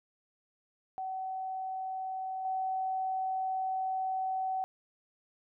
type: tone with level steps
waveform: sine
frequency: 757 Hz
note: F#5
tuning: 39 cents sharp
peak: -34 / -30 dBFS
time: 0.98-4.64 s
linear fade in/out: 0 ms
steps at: 2.45 s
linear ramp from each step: 2 ms
effects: none